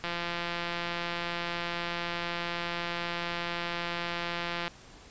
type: click train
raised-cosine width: 0.3 ms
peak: -17 dBFS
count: 799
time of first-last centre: 0.04-4.68 s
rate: 172 Hz
effects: pink hiss -52 dBFS RMS until 5.1 s + resampled to 16000 Hz